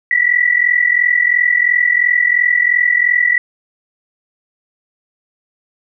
sine tone pair together, 1932.6 / 1975.5 Hz, B6 / B6, -38 / 0 cents, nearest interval unison, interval 38 cents, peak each -13 dBFS, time 0.11-3.38 s, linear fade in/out 2 ms, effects none

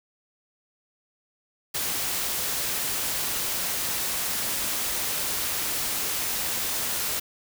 white noise, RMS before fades -28 dBFS, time 1.74-7.2 s, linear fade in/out 10 ms, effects none

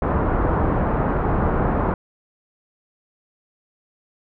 pink low-pass noise, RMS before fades -20 dBFS, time 0.02-1.94 s, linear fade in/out 2 ms, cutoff 1300 Hz, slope 24 dB/octave, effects none

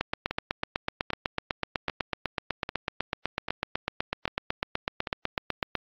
two click trains, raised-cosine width 0.3 ms, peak -15 / -10 dBFS, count 7 / 47, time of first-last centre 0.31-5.072 / 0.01-5.753 s, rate 1.26 / 8.01 Hz, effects low-pass 5000 Hz 12 dB/octave + AAC 32 kbps

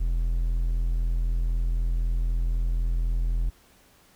triangle tone, 41.95 Hz, E1, 31 cents sharp, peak -20 dBFS, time 0-3.5 s, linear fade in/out 10 ms, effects pink hiss -58 dBFS RMS until 4.15 s

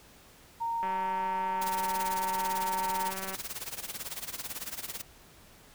sine tone with pitch glide, 924 to 918.7 Hz, A#5 to A#5, -16 to -25 cents, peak -29 dBFS, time 0.6-3.11 s, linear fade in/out 20 ms, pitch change -9 cents, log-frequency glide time 0.73-1.72 s
click train, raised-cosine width 0.5 ms, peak -25 dBFS, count 482, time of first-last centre 0.83-3.348 s, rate 191 Hz
white noise with tremolo, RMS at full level -36 dBFS, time 1.61-5.02 s, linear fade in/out 10 ms, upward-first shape sine, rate 18 Hz, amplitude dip 85%
effects pink hiss -56 dBFS RMS until 5.74 s

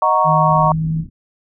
sine chord, D# minor seventh, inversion none, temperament equal, 622.3 / 740 / 932.3 / 1108.7 Hz, D#5 / F#5 / A#5 / C#6, 0 / 0 / 0 / 0 cents, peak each -19 / -19 / -16 / -15 dBFS, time 0.02-0.72 s, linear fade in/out 2 ms
sine tone with pitch glide, 157.2 to 159.58 Hz, D#3 to D#3, +18 to +44 cents, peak -16 dBFS, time 0.24-1.05 s, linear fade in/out 50 ms, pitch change +26 cents, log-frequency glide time 0.65-0.79 s
pink low-pass noise, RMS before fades -32 dBFS, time 0.45-1.1 s, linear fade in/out 50 ms, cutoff 290 Hz, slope 48 dB/octave
effects none

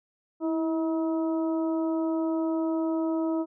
harmonic tone with a mistuned harmonic, 320 Hz, D#4, 49 cents sharp, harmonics 1 / 2 / 3 / 4, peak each -25 / -33 / -39 / -43 dBFS, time 0.4-3.46 s, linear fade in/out 50 ms, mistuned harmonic 1, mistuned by +30 cents, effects none

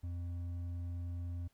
triangle tone with hard clipping, 87 Hz, F2, 6 cents flat, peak -39 dBFS, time 0.03-1.48 s, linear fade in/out 10 ms, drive 8 dB, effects pink hiss -75 dBFS RMS until 1.53 s

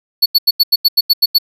square tone bursts, 4427 Hz, C#8, 3 cents flat, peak -7 dBFS, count 10, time 0.22-1.385 s, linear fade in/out 10 ms, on 40 ms, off 85 ms, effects none

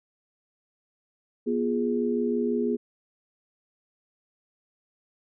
sine chord, F diminished, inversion second, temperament equal with one note detuned, 242 / 349.2 / 415.3 Hz, Cb4 / F4 / Ab4, -35 / 0 / 0 cents, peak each -26 / -31 / -27 dBFS, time 1.46-2.77 s, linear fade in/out 20 ms, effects none

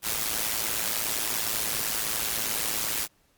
white noise with amplitude modulation, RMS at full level -25 dBFS, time 0.02-3.08 s, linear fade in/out 50 ms, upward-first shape sine, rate 110 Hz, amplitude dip 80%, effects pink hiss -66 dBFS RMS until 3.37 s + Opus 48 kbps

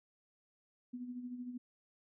sine tone with tremolo, 246.9 Hz, B3, in tune, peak -39 dBFS, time 0.93-1.58 s, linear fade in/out 10 ms, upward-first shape sine, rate 13 Hz, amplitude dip 55%, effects none

